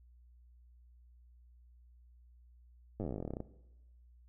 slowing click train, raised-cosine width 2 ms, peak -26 dBFS, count 22, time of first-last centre 3-3.404 s, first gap 9 ms, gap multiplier 1.07, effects noise-tail reverb RT60 1.0 s tail -17 dB re dry + added 60 Hz sine -58 dBFS peak until 4.28 s

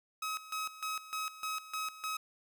sawtooth tone with tremolo, 1275 Hz, D#6, 42 cents sharp, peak -31 dBFS, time 0.22-2.17 s, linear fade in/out 5 ms, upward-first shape square, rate 3.3 Hz, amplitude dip 80%, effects none

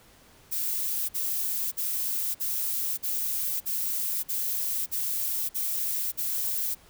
violet noise bursts, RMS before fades -29 dBFS, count 10, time 0.51-6.751 s, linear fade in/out 20 ms, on 580 ms, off 49 ms, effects pink hiss -56 dBFS RMS until 6.89 s

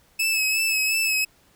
sawtooth tone with vibrato, 2597 Hz, E7, 26 cents flat, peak -17 dBFS, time 0.19-1.25 s, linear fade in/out 10 ms, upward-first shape sine, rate 2.8 Hz, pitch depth 33 cents each way, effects pink hiss -59 dBFS RMS until 1.55 s

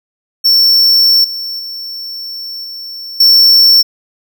square tone with level steps, 5430 Hz, F8, 50 cents flat, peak -6 / -19 / -22 / -24 / -4 dBFS, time 0.44-3.83 s, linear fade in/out 20 ms, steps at 1.24 / 1.59 / 2.64 / 3.2 s, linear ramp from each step 5 ms, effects none

